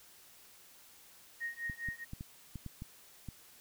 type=tone with tremolo; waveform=sine; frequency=1864.7 Hz; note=A#6; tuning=in tune; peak=-34 dBFS; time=1.4-2.05 s; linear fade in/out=20 ms; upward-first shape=triangle; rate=4.8 Hz; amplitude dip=100%
type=clicks; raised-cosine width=5 ms; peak=-30 dBFS; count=8; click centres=1.698 / 1.887 / 2.134 / 2.209 / 2.557 / 2.663 / 2.821 / 3.287 s
effects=white hiss -59 dBFS RMS until 3.6 s